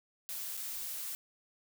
blue noise with dropouts, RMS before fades -40 dBFS, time 0.29-1.15 s, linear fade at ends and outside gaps 0 ms, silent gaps 0.569-0.574 s, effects none

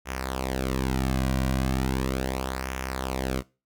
sawtooth tone with flanger, 65.41 Hz, C2, in tune, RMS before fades -28 dBFS, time 0.05-3.43 s, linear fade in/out 50 ms, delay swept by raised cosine 0.23 to 2.33 ms, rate 0.37 Hz, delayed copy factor -0.7, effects noise-tail reverb RT60 0.3 s tail -21 dB re dry

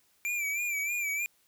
square tone with vibrato, 2349 Hz, D7, in tune, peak -30 dBFS, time 0.25-1.26 s, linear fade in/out 0 ms, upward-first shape sine, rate 3.2 Hz, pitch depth 67 cents each way, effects white hiss -68 dBFS RMS until 1.47 s

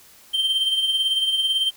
triangle tone with tremolo, 3136 Hz, G7, in tune, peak -15 dBFS, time 0.33-1.71 s, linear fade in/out 20 ms, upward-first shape sine, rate 18 Hz, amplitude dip 50%, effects white hiss -50 dBFS RMS until 1.76 s

